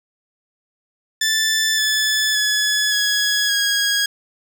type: tone with pitch steps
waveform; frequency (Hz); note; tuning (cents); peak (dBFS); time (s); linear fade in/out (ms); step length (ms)
15% pulse; 1760 / 1730.8 / 1702 / 1673.7 / 1645.9; A6 / A6 / G#6 / G#6 / G#6; 0 / -29 / +42 / +13 / -16; -10; 1.21-4.06; 5; 570
effects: none